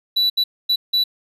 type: tone bursts at uneven times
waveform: triangle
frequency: 3951 Hz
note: B7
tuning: in tune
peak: -13 dBFS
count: 4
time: 0.16-0.3 / 0.37-0.44 / 0.69-0.76 / 0.93-1.04 s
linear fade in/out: 10 ms
effects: resampled to 32000 Hz + 9-bit